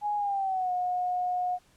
sine tone with pitch glide, 830.6 to 723.1 Hz, G#5 to F#5, 0 to -40 cents, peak -26 dBFS, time 0.01-1.59 s, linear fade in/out 50 ms, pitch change -240 cents, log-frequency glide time 0.16-0.72 s, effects pink hiss -63 dBFS RMS until 1.76 s + low-pass 11000 Hz 12 dB/octave

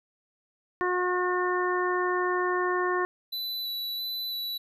harmonic tone, 361.3 Hz, F#4, 41 cents flat, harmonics 1 / 2 / 3 / 4 / 5, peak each -27 / -35 / -29 / -37 / -32 dBFS, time 0.81-3.05 s, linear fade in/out 0 ms
square tone with vibrato, 3968 Hz, B7, 7 cents sharp, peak -31 dBFS, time 3.32-4.58 s, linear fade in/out 10 ms, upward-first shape square, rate 1.5 Hz, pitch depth 11 cents each way
effects none

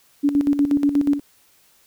sine tone with tremolo, 285.9 Hz, D4, 46 cents flat, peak -13 dBFS, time 0.23-1.2 s, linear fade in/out 20 ms, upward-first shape square, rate 8.3 Hz, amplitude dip 65%, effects white hiss -57 dBFS RMS until 1.86 s

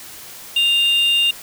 triangle tone pair together, 2800 / 3670 Hz, F7 / A#7, +4 / -28 cents, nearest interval perfect fourth, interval 468 cents, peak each -12 / -22 dBFS, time 0.56-1.31 s, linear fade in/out 5 ms, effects white hiss -37 dBFS RMS until 1.42 s

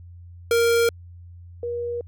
square / sine tone pair in turn, 466.2 / 477.1 Hz, A#4 / A#4, 0 / +40 cents, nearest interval unison, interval 40 cents, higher second, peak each -17 / -25 dBFS, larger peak first, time 0.51-0.89 / 1.63-2.01 s, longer neither, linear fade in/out 2 ms, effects added 87 Hz sine -40 dBFS peak until 2.07 s

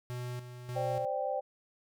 square tone with tremolo, 123.47 Hz, B2, in tune, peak -37 dBFS, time 0.1-1.05 s, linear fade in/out 0 ms, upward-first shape square, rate 1.7 Hz, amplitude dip 60%
sine chord, C suspended second, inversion none, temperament just, 523.3 / 588.7 / 784.9 Hz, C5 / D5 / G5, 0 / +4 / +2 cents, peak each -35 dBFS, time 0.75-1.41 s, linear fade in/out 20 ms
effects none

